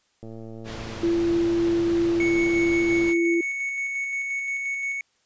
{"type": "click train", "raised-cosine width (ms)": 2, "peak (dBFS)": -27, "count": 320, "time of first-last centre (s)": [0.23, 3.078], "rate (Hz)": 112}
{"type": "low-pass noise", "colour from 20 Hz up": "pink", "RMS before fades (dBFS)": -37, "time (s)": [0.64, 3.15], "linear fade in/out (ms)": 50, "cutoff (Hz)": 5300, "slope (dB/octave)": 12}
{"type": "tone", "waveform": "sine", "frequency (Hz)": 339.1, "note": "E4", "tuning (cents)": 49, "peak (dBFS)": -19, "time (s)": [1.03, 3.41], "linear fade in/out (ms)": 5}
{"type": "tone with tremolo", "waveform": "triangle", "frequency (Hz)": 2217, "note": "C#7", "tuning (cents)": 0, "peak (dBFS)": -23, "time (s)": [2.2, 5.01], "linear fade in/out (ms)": 2, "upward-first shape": "square", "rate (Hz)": 5.7, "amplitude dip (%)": 25}
{"effects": ["white hiss -67 dBFS RMS until 5.25 s", "resampled to 16000 Hz"]}